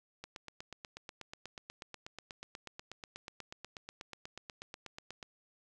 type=click train; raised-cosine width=0.2 ms; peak=-27 dBFS; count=42; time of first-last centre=0.24-5.228 s; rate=8.22 Hz; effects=none